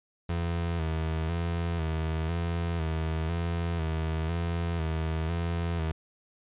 30% pulse tone with vibrato, 82.41 Hz, E2, in tune, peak -25 dBFS, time 0.29-5.92 s, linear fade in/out 5 ms, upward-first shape square, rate 1 Hz, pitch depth 48 cents each way, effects resampled to 8000 Hz

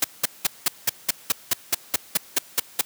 white noise bursts, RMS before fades -19 dBFS, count 14, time 0.02-2.812 s, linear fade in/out 5 ms, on 23 ms, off 190 ms, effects white hiss -48 dBFS RMS until 2.85 s + high-pass 100 Hz 12 dB/octave

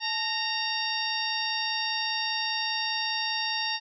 harmonic tone with a mistuned harmonic, 925 Hz, A#5, 14 cents flat, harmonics 1 / 2 / 3 / 4 / 5 / 6, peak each -34 / -34 / -34 / -34 / -34 / -34 dBFS, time 0-3.8 s, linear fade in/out 50 ms, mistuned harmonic 1, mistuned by -100 cents, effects none

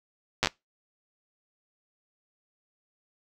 slowing click train, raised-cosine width 0.2 ms, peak -6 dBFS, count 5, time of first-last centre 0.43-0.472 s, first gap 8 ms, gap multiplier 1.18, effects noise-tail reverb RT60 0.2 s tail -24 dB re dry

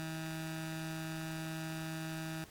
15% pulse tone with notch filter, 160 Hz, D#3, 49 cents sharp, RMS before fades -41 dBFS, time 0-2.44 s, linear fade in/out 0 ms, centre 480 Hz, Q 1.2, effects pink hiss -58 dBFS RMS until 2.5 s + AAC 64 kbps

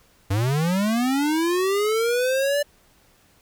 square linear sweep, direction up, 92.5 to 587.3 Hz, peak -20 dBFS, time 0.3-2.63 s, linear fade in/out 10 ms, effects pink hiss -58 dBFS RMS until 3.41 s

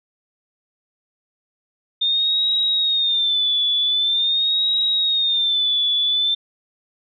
sine tone with vibrato, 3626 Hz, A#7, 49 cents flat, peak -16 dBFS, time 2.01-6.35 s, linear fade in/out 10 ms, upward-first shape sine, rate 0.45 Hz, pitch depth 90 cents each way, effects none

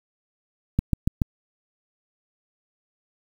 click train, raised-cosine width 5 ms, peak -7 dBFS, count 4, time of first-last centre 0.79-1.218 s, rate 7.01 Hz, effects 7-bit

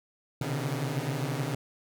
sawtooth tone cluster, 125.6 / 134.4 / 141.5 / 153.6 Hz, B2 / C3 / C#3 / D#3, +30 / +47 / +36 / -22 cents, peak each -31 dBFS, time 0.41-1.55 s, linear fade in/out 5 ms, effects none

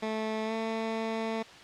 15% pulse tone with pitch glide, 218.6 to 223.5 Hz, A3 to A3, -11 to +27 cents, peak -24 dBFS, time 0.02-1.43 s, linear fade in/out 10 ms, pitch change +38 cents, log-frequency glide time 0.45-0.53 s, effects white hiss -49 dBFS RMS until 1.63 s + low-pass 4000 Hz 12 dB/octave

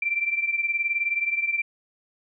sine beating tone pair, 2349 / 2368 Hz, D7 / D7, 0 / +14 cents, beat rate 19 Hz, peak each -24 / -28 dBFS, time 0.02-1.62 s, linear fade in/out 5 ms, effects none

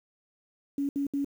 sine tone bursts, 280.8 Hz, C#4, 22 cents sharp, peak -26 dBFS, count 3, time 0.78-1.246 s, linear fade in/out 2 ms, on 110 ms, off 68 ms, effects 9-bit

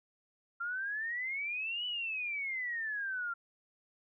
sine exponential two-way sweep, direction up then down, 1372 to 2986 to 1372 Hz, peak -34 dBFS, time 0.6-3.34 s, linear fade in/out 10 ms, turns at 1.86 s, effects none

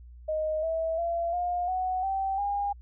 sine tone with pitch steps, 622.3 / 650.2 / 679.4 / 709.9 / 741.8 / 775 / 809.8 Hz, D#5 / E5 / F5 / F5 / F#5 / G5 / G#5, 0 / -24 / -48 / +28 / +4 / -20 / -44 cents, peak -26 dBFS, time 0.28-2.73 s, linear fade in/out 10 ms, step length 350 ms, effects added 60 Hz sine -45 dBFS peak until 2.81 s

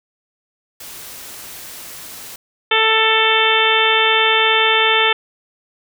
white noise, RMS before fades -34 dBFS, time 0.8-2.36 s, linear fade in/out 5 ms
harmonic tone, 442.6 Hz, A4, 10 cents sharp, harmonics 1 / 2 / 3 / 4 / 5 / 6 / 7 / 8, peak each -20 / -20 / -20 / -20 / -20 / -20 / -20 / -20 dBFS, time 2.71-5.13 s, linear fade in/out 5 ms
effects none

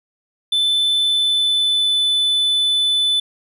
triangle tone with pitch glide, 3520 to 3500 Hz, A7 to A7, 0 to -10 cents, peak -13 dBFS, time 0.52-3.2 s, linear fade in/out 5 ms, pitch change -10 cents, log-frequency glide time 0.94-2 s, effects none

